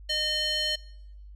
square tone with band-pass filter, 611 Hz, D#5, 32 cents flat, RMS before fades -28 dBFS, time 0.09-0.76 s, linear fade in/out 10 ms, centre 3700 Hz, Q 4.3, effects noise-tail reverb RT60 0.9 s tail -23 dB re dry + added 50 Hz sine -43 dBFS peak until 1.35 s

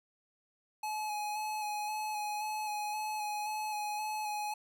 square tone with vibrato, 847 Hz, G#5, 34 cents sharp, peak -35 dBFS, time 0.83-4.54 s, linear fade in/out 5 ms, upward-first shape square, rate 1.9 Hz, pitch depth 17 cents each way, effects none

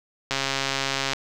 click train, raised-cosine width 0.2 ms, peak -7 dBFS, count 113, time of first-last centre 0.31-1.134 s, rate 136 Hz, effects none

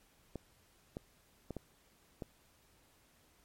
clicks, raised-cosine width 2 ms, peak -27 dBFS, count 5, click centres 0.357 / 0.969 / 1.507 / 1.567 / 2.222 s, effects pink hiss -68 dBFS RMS until 3.44 s + MP3 64 kbps

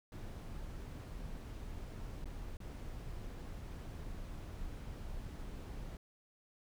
brown noise with dropouts, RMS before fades -45 dBFS, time 0.12-5.97 s, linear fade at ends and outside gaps 2 ms, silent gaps 2.244-2.256 / 2.57-2.602 s, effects none

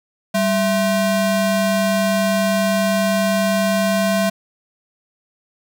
square ring-modulated tone, 430 Hz, A4, 40 cents flat, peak -13 dBFS, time 0.34-4.3 s, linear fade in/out 10 ms, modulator 235 Hz, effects none

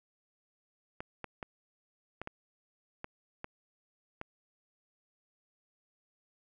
clicks, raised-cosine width 0.5 ms, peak -24 dBFS, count 8, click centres 1.005 / 1.243 / 1.428 / 2.216 / 2.274 / 3.044 / 3.444 / 4.214 s, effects none

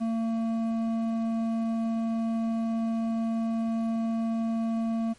sine tone with hard clipping, 226.7 Hz, A#3, 48 cents flat, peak -27 dBFS, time 0-5.14 s, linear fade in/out 20 ms, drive 8 dB, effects pink hiss -57 dBFS RMS until 5.18 s + MP3 48 kbps

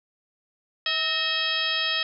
harmonic tone with a mistuned harmonic, 645 Hz, E5, 38 cents flat, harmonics 1 / 2 / 3 / 4 / 5 / 6 / 7 / 8, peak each -39 / -35 / -30 / -31 / -27 / -31 / -36 / -32 dBFS, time 0.86-2.03 s, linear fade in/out 2 ms, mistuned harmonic 3, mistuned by -75 cents, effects none

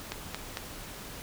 click train, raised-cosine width 0.2 ms, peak -16 dBFS, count 3, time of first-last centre 0.12-0.571 s, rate 4.43 Hz, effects pink hiss -43 dBFS RMS until 1.22 s

